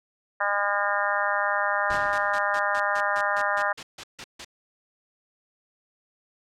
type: harmonic tone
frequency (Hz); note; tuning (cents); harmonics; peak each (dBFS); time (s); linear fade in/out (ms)
202.8; G#3; -41; 3 / 4 / 5 / 6 / 7 / 8 / 9; -30 / -30 / -30 / -30 / -30 / -30 / -30; 0.4-3.73; 10
type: noise with exponential decay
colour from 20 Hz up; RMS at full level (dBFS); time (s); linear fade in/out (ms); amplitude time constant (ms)
pink; -34; 1.9-2.64; 2; 160
type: noise bursts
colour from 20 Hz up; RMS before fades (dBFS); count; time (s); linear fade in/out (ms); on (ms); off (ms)
white; -35; 13; 1.92-4.448; 5; 56; 150
effects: low-pass 5000 Hz 12 dB/octave